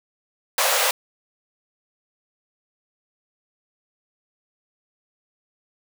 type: high-pass noise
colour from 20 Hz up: pink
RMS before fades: -20 dBFS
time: 0.58-0.91 s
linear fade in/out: 2 ms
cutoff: 480 Hz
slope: 96 dB/octave
effects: none